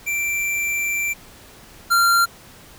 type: tone pair in turn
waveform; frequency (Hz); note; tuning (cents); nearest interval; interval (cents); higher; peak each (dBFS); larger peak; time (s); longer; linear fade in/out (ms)
square; 2349 / 1381.5; D7 / F6; 0 / -19; major sixth; 919; first; -21 / -14; second; 0.06-1.14 / 1.9-2.26; first; 20
effects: pink hiss -45 dBFS RMS until 2.78 s